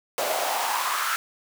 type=noise with high-pass filter sweep; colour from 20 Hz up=pink; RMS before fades=-26 dBFS; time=0.18-1.16 s; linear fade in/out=0 ms; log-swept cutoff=550 to 1400 Hz; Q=4.1; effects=none